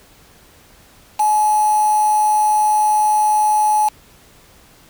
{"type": "tone with quantisation", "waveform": "sine", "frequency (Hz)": 850, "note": "G#5", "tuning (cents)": 40, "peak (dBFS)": -12, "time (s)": [1.19, 3.89], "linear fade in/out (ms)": 10, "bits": 4, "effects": ["pink hiss -48 dBFS RMS until 4.89 s"]}